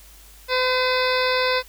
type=harmonic tone; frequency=509 Hz; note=C5; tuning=48 cents flat; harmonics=1 / 2 / 3 / 4 / 5 / 7 / 8 / 9 / 10; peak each=-22 / -25 / -27 / -28 / -29 / -30 / -31 / -32 / -32 dBFS; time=0.48-1.63 s; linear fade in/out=50 ms; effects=added 50 Hz sine -47 dBFS peak until 1.68 s + white hiss -49 dBFS RMS until 1.68 s